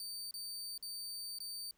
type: tone with dropouts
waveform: sawtooth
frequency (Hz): 4600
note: D8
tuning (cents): -37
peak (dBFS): -39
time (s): 0-1.71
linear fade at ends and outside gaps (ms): 1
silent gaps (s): 0.31-0.34 / 0.778-0.826 / 1.386-1.403
effects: pink hiss -75 dBFS RMS until 1.77 s